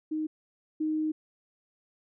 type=tone pair in turn; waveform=sine; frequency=310.7 / 310.7 Hz; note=D#4 / D#4; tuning=-2 / -2 cents; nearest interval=unison; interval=0 cents; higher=neither; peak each=-28 / -26 dBFS; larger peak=second; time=0.11-0.27 / 0.8-1.12 s; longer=second; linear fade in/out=10 ms; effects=none